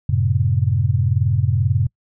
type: chord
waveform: sine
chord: F# diminished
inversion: none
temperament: just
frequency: 92.5 / 111 / 133.2 Hz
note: F#2 / A2 / C3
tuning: 0 / +16 / +31 cents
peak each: -19 dBFS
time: 0.09-1.87 s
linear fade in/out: 5 ms
effects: noise-tail reverb RT60 0.1 s tail -26 dB re dry